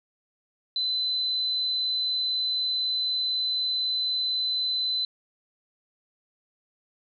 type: tone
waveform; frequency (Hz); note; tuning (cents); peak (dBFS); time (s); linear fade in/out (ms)
sine; 4029; B7; +34; -24; 0.76-5.05; 2
effects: none